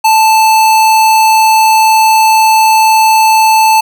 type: tone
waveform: square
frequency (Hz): 879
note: A5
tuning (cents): -2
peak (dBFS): -5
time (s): 0.04-3.81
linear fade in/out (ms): 10
effects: none